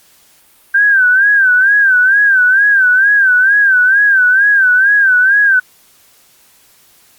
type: tone with vibrato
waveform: sine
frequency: 1568 Hz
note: G6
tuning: in tune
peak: -6 dBFS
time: 0.74-5.6 s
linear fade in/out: 10 ms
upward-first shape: sine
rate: 2.2 Hz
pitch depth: 110 cents each way
effects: white hiss -48 dBFS RMS until 7.18 s + Opus 48 kbps